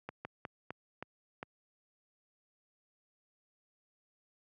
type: slowing click train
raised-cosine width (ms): 0.5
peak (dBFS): -25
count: 6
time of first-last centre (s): 0.09-1.429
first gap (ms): 160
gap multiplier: 1.26
effects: high-pass 100 Hz 12 dB/octave